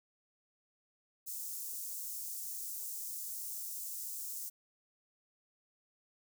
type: high-pass noise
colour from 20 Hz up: white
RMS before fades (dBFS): -42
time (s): 1.26-4.5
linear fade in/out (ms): 20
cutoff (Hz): 6300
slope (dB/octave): 24
effects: none